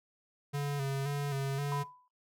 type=tone with vibrato; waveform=square; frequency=140 Hz; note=C#3; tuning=18 cents sharp; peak=-32 dBFS; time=0.53-1.84 s; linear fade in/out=20 ms; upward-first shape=square; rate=1.9 Hz; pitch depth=39 cents each way
type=tone with exponential decay; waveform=sine; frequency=997 Hz; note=B5; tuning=16 cents sharp; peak=-32 dBFS; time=1.72-2.08 s; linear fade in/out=1 ms; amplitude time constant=78 ms
effects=noise-tail reverb RT60 0.2 s tail -18 dB re dry